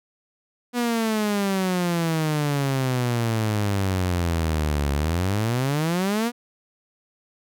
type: exponential two-way sweep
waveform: sawtooth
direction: down then up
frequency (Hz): 245.5 to 69.9 to 245.5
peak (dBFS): -17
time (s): 0.73-6.32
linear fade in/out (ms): 50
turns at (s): 4.93
effects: none